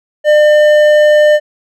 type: tone with hard clipping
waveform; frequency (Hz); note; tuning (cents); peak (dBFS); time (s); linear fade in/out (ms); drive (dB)
triangle; 601; D5; +40; -6; 0.24-1.4; 50; 12
effects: none